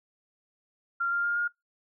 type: tone with pitch steps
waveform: sine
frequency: 1385 / 1397.1 / 1409.2 / 1421.5 Hz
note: F6 / F6 / F6 / F6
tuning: -15 / 0 / +15 / +30 cents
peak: -25 dBFS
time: 1-1.48 s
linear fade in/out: 10 ms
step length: 120 ms
effects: noise-tail reverb RT60 0.2 s tail -26 dB re dry